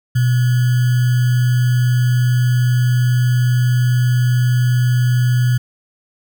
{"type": "tone with sample-and-hold", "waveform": "sine", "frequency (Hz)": 123.7, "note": "B2", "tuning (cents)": 3, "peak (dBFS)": -11, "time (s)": [0.15, 5.58], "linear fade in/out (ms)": 10, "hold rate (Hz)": 1575, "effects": []}